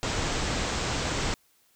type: low-pass noise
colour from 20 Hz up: pink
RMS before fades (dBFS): -29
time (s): 0.03-1.34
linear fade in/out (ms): 0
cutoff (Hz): 8100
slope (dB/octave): 96
effects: white hiss -65 dBFS RMS until 1.75 s